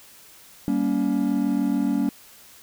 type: chord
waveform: triangle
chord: G diminished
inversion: none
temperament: just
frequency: 196 / 235.2 / 282.2 Hz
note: G3 / Bb3 / Db4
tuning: 0 / +16 / +31 cents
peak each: -24 / -23 / -21 dBFS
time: 0.68-2.09 s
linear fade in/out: 0 ms
effects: white hiss -49 dBFS RMS until 2.62 s